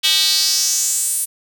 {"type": "tone with high-pass filter sweep", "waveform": "square", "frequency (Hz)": 174, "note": "F3", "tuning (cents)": -6, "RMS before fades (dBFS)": -17, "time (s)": [0.03, 1.26], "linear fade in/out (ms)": 20, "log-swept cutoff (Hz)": [3300, 9900], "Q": 3.7, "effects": []}